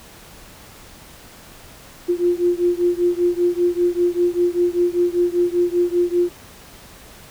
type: beating tone pair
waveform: sine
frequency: 349.2 / 354.3 Hz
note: F4 / F4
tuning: 0 / +25 cents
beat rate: 5.1 Hz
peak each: -18 / -19 dBFS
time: 2.08-6.3 s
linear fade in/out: 20 ms
effects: pink hiss -43 dBFS RMS until 7.3 s